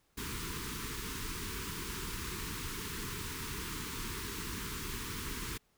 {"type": "band-stop noise", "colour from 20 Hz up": "pink", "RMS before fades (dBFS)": -40, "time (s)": [0.17, 5.58], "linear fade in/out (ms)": 10, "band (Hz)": [460, 920], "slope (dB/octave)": 96, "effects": ["pink hiss -73 dBFS RMS until 5.77 s"]}